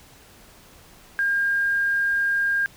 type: tone with quantisation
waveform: sine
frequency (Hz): 1610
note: G6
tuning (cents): +46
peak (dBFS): -19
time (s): 1.19-2.66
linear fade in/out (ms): 0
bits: 8
effects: pink hiss -50 dBFS RMS until 2.76 s